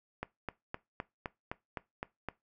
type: click train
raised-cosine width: 0.5 ms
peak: -21 dBFS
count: 9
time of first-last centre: 0.23-2.287 s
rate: 3.89 Hz
effects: noise-tail reverb RT60 0.2 s tail -20 dB re dry